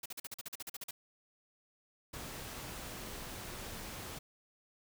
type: noise bursts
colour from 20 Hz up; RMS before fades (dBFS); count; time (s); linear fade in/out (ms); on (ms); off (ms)
white; -43; 13; 0.03-0.91; 5; 28; 43
type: noise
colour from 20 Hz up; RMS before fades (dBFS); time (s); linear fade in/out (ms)
pink; -45; 2.13-4.19; 10
effects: none